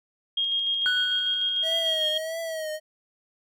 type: tone with tremolo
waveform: sine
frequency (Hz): 3246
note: G#7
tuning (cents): -40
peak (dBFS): -22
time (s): 0.37-2.18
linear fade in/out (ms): 5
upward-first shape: square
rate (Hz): 6.7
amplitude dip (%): 25
type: tone with exponential decay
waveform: triangle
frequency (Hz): 1485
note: F#6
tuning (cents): +6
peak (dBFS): -20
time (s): 0.86-2.06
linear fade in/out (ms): 0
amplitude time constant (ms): 260
type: tone with vibrato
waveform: square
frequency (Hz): 639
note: D#5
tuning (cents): +46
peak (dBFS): -30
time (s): 1.62-2.8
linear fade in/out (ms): 50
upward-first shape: triangle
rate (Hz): 1.6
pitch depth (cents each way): 72
effects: none